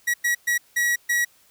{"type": "tone bursts at uneven times", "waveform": "45% pulse", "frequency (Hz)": 1919, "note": "A#6", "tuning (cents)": 50, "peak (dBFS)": -19, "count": 5, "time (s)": [[0.07, 0.14], [0.24, 0.35], [0.47, 0.58], [0.76, 0.96], [1.09, 1.25]], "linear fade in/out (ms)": 10, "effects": ["white hiss -58 dBFS RMS until 1.5 s"]}